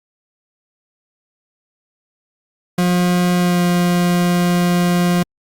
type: tone with pitch glide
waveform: 40% pulse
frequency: 178 to 176.06 Hz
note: F3 to F3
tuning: +33 to +14 cents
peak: -12 dBFS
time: 2.78-5.23 s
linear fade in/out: 5 ms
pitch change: -19 cents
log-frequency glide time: 3.37-3.62 s
effects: Opus 48 kbps